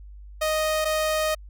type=tone pair in turn; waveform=sawtooth; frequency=622.3 / 622.3 Hz; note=D#5 / D#5; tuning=0 / 0 cents; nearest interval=unison; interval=0 cents; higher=neither; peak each=-18 dBFS; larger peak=neither; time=0.41-0.85 / 0.85-1.35 s; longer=second; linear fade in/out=10 ms; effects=added 50 Hz sine -40 dBFS peak until 1.49 s